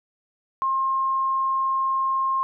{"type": "tone", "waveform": "sine", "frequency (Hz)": 1066, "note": "C6", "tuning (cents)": 32, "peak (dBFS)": -20, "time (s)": [0.62, 2.43], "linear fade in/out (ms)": 0, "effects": []}